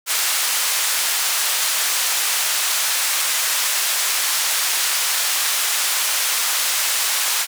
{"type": "band-pass noise", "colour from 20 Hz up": "white", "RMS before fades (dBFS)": -20, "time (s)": [0.06, 7.47], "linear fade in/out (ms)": 50, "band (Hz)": [900, 11000], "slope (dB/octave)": 12, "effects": []}